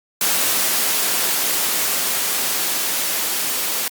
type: noise with level ramp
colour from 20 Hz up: white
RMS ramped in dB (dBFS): -18 to -22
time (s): 0.21-3.88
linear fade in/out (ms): 2
effects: high-pass 200 Hz 12 dB/octave + Opus 48 kbps